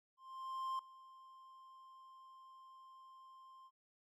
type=tone with ADSR envelope; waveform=triangle; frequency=1052 Hz; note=C6; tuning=9 cents sharp; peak=-35 dBFS; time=0.17-3.71 s; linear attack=620 ms; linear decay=3 ms; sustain=-20 dB; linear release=49 ms; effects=none